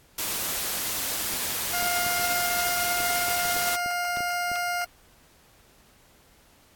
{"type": "noise", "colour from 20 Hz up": "white", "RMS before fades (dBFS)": -29, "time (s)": [0.18, 3.76], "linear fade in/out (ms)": 5}
{"type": "clicks", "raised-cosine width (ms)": 2, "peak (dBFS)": -26, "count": 12, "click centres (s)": [1.338, 1.826, 2.066, 2.198, 3.004, 3.283, 3.454, 3.566, 3.861, 4.172, 4.206, 4.516]}
{"type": "tone", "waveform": "20% pulse", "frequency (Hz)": 706, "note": "F5", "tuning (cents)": 19, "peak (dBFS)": -21, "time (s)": [1.73, 4.85], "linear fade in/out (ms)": 10}
{"effects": ["pink hiss -58 dBFS RMS until 6.75 s", "AAC 64 kbps"]}